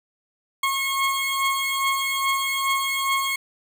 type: beating tone pair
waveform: 20% pulse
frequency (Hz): 1087 / 1089.4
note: C#6 / C#6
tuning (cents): -34 / -30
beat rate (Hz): 2.4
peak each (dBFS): -18 / -22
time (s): 0.63-3.36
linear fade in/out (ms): 5
effects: none